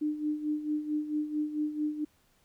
sine tone with tremolo, 301.6 Hz, D4, 46 cents sharp, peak -26 dBFS, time 0.01-2.05 s, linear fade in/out 10 ms, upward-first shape sine, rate 4.5 Hz, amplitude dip 70%, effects pink hiss -68 dBFS RMS until 2.44 s

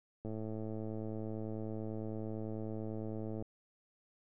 click train, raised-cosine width 2 ms, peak -29 dBFS, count 347, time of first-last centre 0.25-3.424 s, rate 109 Hz, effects none

